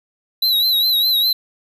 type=tone with vibrato; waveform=square; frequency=3946 Hz; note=B7; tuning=2 cents flat; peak=-14 dBFS; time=0.42-1.33 s; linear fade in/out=5 ms; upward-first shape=sine; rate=4.9 Hz; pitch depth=74 cents each way; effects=none